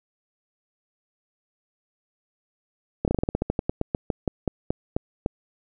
slowing click train, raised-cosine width 2 ms, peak -9 dBFS, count 20, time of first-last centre 3.05-5.261 s, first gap 28 ms, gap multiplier 1.14, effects none

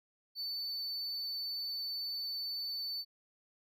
triangle tone, 4509 Hz, C#8, 29 cents sharp, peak -35 dBFS, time 0.35-3.05 s, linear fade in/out 50 ms, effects none

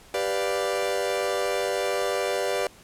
40% pulse chord, G dominant seventh, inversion none, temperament equal, 392 / 493.9 / 587.3 / 698.5 Hz, G4 / B4 / D5 / F5, 0 / 0 / 0 / 0 cents, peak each -29 / -28 / -28 / -32 dBFS, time 0.14-2.67 s, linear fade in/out 2 ms, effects pink hiss -51 dBFS RMS until 2.83 s + low-pass 12000 Hz 12 dB/octave

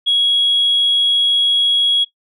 sine tone, 3322 Hz, G#7, in tune, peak -10 dBFS, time 0.06-2.05 s, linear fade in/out 20 ms, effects noise-tail reverb RT60 0.1 s tail -17 dB re dry + tanh soft clip ceiling -7 dBFS

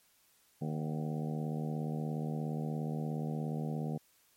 harmonic tone with a mistuned harmonic, 77 Hz, D#2, 17 cents flat, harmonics 2 / 3 / 4 / 5 / 6 / 7 / 8 / 9 / 10, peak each -35 / -39 / -47 / -48 / -46 / -50 / -53 / -51 / -50 dBFS, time 0.61-3.98 s, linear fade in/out 10 ms, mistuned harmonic 9, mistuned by +60 cents, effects white hiss -68 dBFS RMS until 4.36 s + MP3 64 kbps

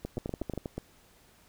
two click trains, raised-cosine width 2 ms, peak -21 / -20 dBFS, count 7 / 6, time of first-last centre 0.05-0.78 / 0.18-0.577 s, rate 8.22 / 12.6 Hz, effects pink hiss -61 dBFS RMS until 1.48 s

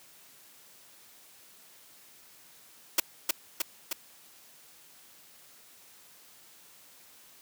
white noise with echo, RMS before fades -22 dBFS, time 2.98-3 s, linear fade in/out 5 ms, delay 310 ms, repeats 3, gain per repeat -3 dB, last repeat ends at 3.93 s, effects white hiss -56 dBFS RMS until 7.41 s + high-pass 100 Hz 12 dB/octave

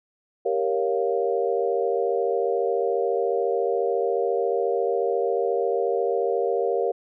sine chord, G half-diminished seventh, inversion none, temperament equal with one note detuned, 392 / 466.2 / 554.4 / 700.5 Hz, G4 / Bb4 / Db5 / F5, 0 / 0 / 0 / +5 cents, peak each -26 / -24 / -28 / -29 dBFS, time 0.45-6.92 s, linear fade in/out 10 ms, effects none

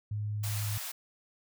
sine tone, 105 Hz, G#2, 19 cents sharp, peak -31 dBFS, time 0.11-0.78 s, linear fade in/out 5 ms
white high-pass noise, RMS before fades -39 dBFS, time 0.43-0.92 s, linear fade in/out 10 ms, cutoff 590 Hz, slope 96 dB/octave
effects none

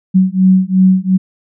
sine beating tone pair, 186 / 188.8 Hz, F#3 / F#3, +9 / +35 cents, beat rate 2.8 Hz, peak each -10 dBFS, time 0.14-1.18 s, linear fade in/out 20 ms, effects none

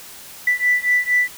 sine beating tone pair, 1975.5 / 1979.8 Hz, B6 / B6, 0 / +4 cents, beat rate 4.3 Hz, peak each -17 / -18 dBFS, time 0.47-1.28 s, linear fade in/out 5 ms, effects tanh soft clip ceiling -7 dBFS + white hiss -39 dBFS RMS until 1.37 s

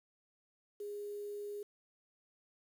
sine tone with quantisation, 411.4 Hz, G#4, 16 cents flat, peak -40 dBFS, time 0.8-1.63 s, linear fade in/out 5 ms, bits 10, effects none

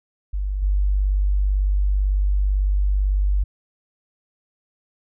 sine tone with level steps, 49 Hz, G1, in tune, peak -21 / -16 dBFS, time 0.33-3.44 s, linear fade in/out 10 ms, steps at 0.62 s, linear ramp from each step 10 ms, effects none

